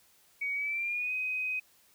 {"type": "tone with pitch glide", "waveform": "sine", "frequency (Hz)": [2252, 2513], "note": ["C#7", "D#7"], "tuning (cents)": [27, 17], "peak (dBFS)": -30, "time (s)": [0.41, 1.6], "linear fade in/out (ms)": 10, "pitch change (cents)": 190, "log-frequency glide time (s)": [0.55, 1.13], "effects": ["white hiss -64 dBFS RMS until 1.94 s"]}